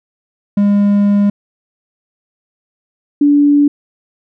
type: tone pair in turn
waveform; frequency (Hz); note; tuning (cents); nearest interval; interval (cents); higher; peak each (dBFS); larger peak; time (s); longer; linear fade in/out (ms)
triangle / sine; 203.1 / 289.1; G#3 / D4; -38 / -27; tritone; 611; second; -6; neither; 0.57-1.3 / 3.21-3.68; first; 5
effects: none